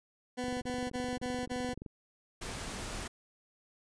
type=tone bursts; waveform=20% pulse; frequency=249.2 Hz; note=B3; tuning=16 cents sharp; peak=-29 dBFS; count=5; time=0.37-1.744 s; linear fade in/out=20 ms; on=250 ms; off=31 ms
type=click train; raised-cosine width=3 ms; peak=-31 dBFS; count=34; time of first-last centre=0.44-1.862 s; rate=23.2 Hz
type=noise; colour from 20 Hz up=pink; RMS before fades=-40 dBFS; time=2.41-3.08 s; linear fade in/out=10 ms
effects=resampled to 22050 Hz